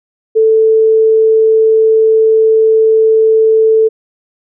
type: tone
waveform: sine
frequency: 441.7 Hz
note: A4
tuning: 7 cents sharp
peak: -5 dBFS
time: 0.35-3.89 s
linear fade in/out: 20 ms
effects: none